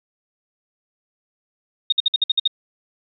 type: tone bursts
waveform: sine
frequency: 3705 Hz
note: A#7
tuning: 11 cents flat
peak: -13 dBFS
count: 8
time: 1.9-2.477 s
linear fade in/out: 5 ms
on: 24 ms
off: 55 ms
effects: none